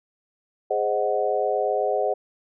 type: chord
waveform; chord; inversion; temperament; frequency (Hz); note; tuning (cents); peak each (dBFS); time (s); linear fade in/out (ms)
sine; Ab dominant seventh; none; equal; 415.3 / 523.3 / 622.3 / 740; Ab4 / C5 / Eb5 / Gb5; 0 / 0 / 0 / 0; -26; 0.7-2.14; 10
effects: none